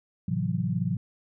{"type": "chord", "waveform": "sine", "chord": "F# half-diminished seventh", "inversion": "first", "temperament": "just", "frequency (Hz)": [111, 133.2, 166.5, 185], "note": ["A2", "C3", "E3", "F#3"], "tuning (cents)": [16, 31, 18, 0], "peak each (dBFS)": [-31, -32, -29, -30], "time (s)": [0.28, 0.97], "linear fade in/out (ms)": 5, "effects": []}